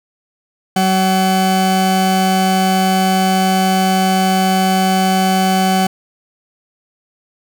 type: tone pair together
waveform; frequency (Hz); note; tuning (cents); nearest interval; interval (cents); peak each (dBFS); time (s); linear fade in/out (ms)
40% pulse; 188.7 / 754.8; F#3 / F#5; +34 / +34; 2 octaves; 2400; -13 / -16; 0.76-5.87; 5
effects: none